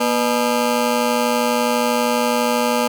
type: ring-modulated tone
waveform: 20% pulse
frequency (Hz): 366.3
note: F#4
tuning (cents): -17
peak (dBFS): -8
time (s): 0-2.88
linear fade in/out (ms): 10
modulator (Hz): 127
effects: none